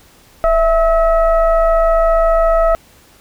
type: tone with frequency modulation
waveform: sine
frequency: 659.3 Hz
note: E5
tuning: in tune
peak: -9 dBFS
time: 0.44-2.75 s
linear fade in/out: 0 ms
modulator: 632 Hz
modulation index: 0.83
effects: pink hiss -47 dBFS RMS until 3.2 s